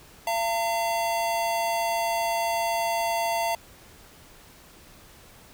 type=tone pair together; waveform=square; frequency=680.2 / 908 Hz; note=F5 / A#5; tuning=-46 / -46 cents; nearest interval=perfect fourth; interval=500 cents; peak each=-27 / -28 dBFS; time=0.27-3.55 s; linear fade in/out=2 ms; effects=pink hiss -51 dBFS RMS until 5.53 s